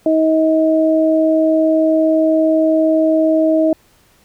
sine tone pair together, 317.5 / 635 Hz, D#4 / D#5, +35 / +35 cents, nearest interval octave, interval 1200 cents, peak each -13 dBFS, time 0.06-3.73 s, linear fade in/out 2 ms, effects pink hiss -53 dBFS RMS until 4.24 s

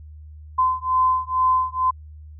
sine beating tone pair, 1026 / 1028.2 Hz, C6 / C6, -34 / -31 cents, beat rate 2.2 Hz, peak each -20 dBFS, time 0.58-1.91 s, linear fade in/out 10 ms, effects added 76 Hz sine -38 dBFS peak until 2.39 s

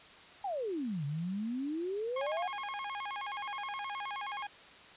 sine exponential two-way sweep, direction down then up, 839 to 138.59 to 752 Hz, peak -33 dBFS, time 0.44-2.48 s, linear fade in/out 5 ms, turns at 1.05 s
sawtooth tone with vibrato, 942 Hz, A#5, 18 cents sharp, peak -33 dBFS, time 2.16-4.47 s, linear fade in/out 5 ms, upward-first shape square, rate 9.5 Hz, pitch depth 240 cents each way
effects white hiss -54 dBFS RMS until 4.96 s + resampled to 8000 Hz

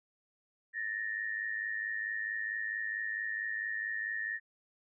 sine tone pair together, 1758 / 1862.5 Hz, A6 / A#6, -2 / -2 cents, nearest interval minor second, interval 100 cents, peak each -37 / -36 dBFS, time 0.73-4.4 s, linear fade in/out 50 ms, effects none

